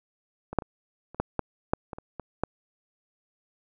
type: clicks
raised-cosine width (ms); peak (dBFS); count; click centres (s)
1; -22 / -7 / -25 / -30 / -11 / -11 / -8 / -21 / -25 / -21 / -11; 11; 0.53 / 0.587 / 0.622 / 1.146 / 1.2 / 1.393 / 1.735 / 1.932 / 1.985 / 2.197 / 2.436
effects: none